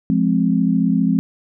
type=chord; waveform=sine; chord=F minor; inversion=none; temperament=just; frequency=174.61 / 209.5 / 261.9 Hz; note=F3 / Ab3 / C4; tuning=0 / +15 / +2 cents; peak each=-18 dBFS; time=0.1-1.19 s; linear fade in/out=0 ms; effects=none